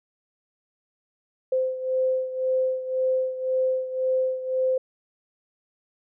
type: beating tone pair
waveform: sine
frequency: 517 / 518.9 Hz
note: C5 / C5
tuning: -21 / -14 cents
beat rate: 1.9 Hz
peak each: -23 / -28 dBFS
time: 1.52-4.78 s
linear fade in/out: 5 ms
effects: none